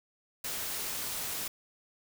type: noise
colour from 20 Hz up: white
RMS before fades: -36 dBFS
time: 0.44-1.48 s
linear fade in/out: 5 ms
effects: none